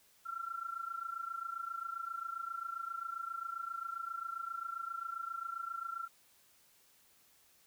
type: tone with amplitude modulation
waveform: sine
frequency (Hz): 1359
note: F6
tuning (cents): -48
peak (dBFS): -35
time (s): 0.25-6.08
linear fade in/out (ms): 20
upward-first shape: sine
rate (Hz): 27.5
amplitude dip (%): 80
effects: white hiss -67 dBFS RMS until 7.66 s